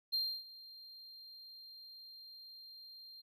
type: tone with ADSR envelope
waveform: triangle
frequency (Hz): 4186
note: C8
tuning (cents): 0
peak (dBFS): -30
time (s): 0.12-3.22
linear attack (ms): 21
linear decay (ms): 290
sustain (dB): -20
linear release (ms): 20
effects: none